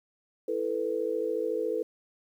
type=chord; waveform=sine; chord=E suspended fourth; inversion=none; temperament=equal; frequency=329.6 / 440 / 493.9 Hz; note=E4 / A4 / B4; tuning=0 / 0 / 0 cents; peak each=-35 / -30 / -31 dBFS; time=0.48-1.83 s; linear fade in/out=5 ms; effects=10-bit